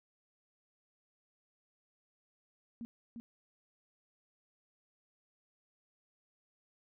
sine tone with echo, 233.1 Hz, A#3, in tune, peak -40 dBFS, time 2.81-2.85 s, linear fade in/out 0 ms, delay 350 ms, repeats 1, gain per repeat -3 dB, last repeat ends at 3.2 s, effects none

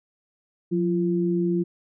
sine tone pair together, 178.63 / 343.3 Hz, F3 / F4, +39 / -30 cents, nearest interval major seventh, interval 1131 cents, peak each -23 dBFS, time 0.71-1.64 s, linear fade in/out 20 ms, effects none

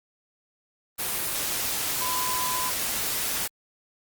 sine tone in noise, 1009 Hz, B5, 37 cents sharp, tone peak -29 dBFS, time 2-2.71 s, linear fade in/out 20 ms, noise white, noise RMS -28 dBFS, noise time 0.98-3.48 s, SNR -4 dB, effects Opus 32 kbps

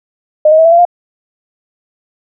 sine tone with pitch steps, 612 / 629.2 / 646.9 / 665.1 / 683.8 / 703 Hz, D#5 / D#5 / E5 / E5 / F5 / F5, -29 / +19 / -33 / +15 / -37 / +11 cents, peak -3 dBFS, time 0.45-0.852 s, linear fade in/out 5 ms, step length 67 ms, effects none

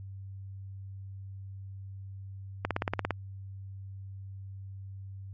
click train, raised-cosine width 0.5 ms, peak -13 dBFS, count 9, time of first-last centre 2.65-3.107 s, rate 17.5 Hz, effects added 97 Hz sine -40 dBFS peak until 5.33 s + MP3 32 kbps

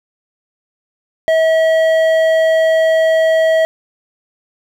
triangle tone with hard clipping, 644 Hz, E5, 41 cents flat, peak -11 dBFS, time 1.28-3.65 s, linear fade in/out 0 ms, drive 12 dB, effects none

